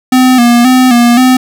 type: tone with vibrato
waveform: square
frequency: 246.9 Hz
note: B3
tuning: in tune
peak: -4 dBFS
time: 0.12-1.37 s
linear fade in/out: 5 ms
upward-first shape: square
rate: 1.9 Hz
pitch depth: 60 cents each way
effects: none